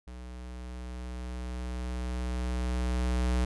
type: tone with level ramp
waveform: square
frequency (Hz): 61.74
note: B1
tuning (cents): 0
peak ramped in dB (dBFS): -42 to -25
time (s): 0.07-3.45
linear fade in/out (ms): 5
effects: resampled to 24000 Hz